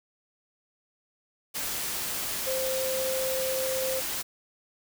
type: tone in noise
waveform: sine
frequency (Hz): 523.3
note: C5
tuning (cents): 0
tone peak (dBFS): -28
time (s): 2.46-4.01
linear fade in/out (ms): 20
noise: white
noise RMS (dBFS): -32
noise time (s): 1.54-4.23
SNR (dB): +1
effects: none